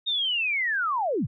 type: linear sweep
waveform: sine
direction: down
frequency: 3729 to 76.3 Hz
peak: -23 dBFS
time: 0.06-1.27 s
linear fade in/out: 20 ms
effects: none